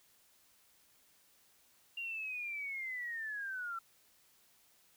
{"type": "linear sweep", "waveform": "sine", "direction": "down", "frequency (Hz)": [2794, 1331], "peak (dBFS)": -38, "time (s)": [1.97, 3.79], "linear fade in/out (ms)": 5, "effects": ["white hiss -68 dBFS RMS until 4.96 s"]}